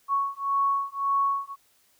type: beating tone pair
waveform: sine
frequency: 1108.7 / 1110.5 Hz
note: C#6 / C#6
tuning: 0 / +3 cents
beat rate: 1.8 Hz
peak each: -26 dBFS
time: 0.08-1.56 s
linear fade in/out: 50 ms
effects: white hiss -64 dBFS RMS until 1.99 s